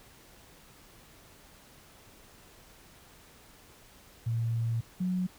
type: tone pair in turn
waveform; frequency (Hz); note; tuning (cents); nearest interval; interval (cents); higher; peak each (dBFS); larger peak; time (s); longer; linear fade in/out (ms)
sine; 115.2 / 182.87; A#2 / F#3; -20 / -20; minor sixth; 800; second; -27; neither; 4.26-4.81 / 5-5.27; first; 10
effects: pink hiss -56 dBFS RMS until 5.38 s